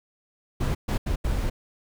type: noise bursts at uneven times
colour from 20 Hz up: brown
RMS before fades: -25 dBFS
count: 4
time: 0.6-0.75 / 0.88-0.98 / 1.06-1.16 / 1.24-1.5 s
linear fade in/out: 10 ms
effects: none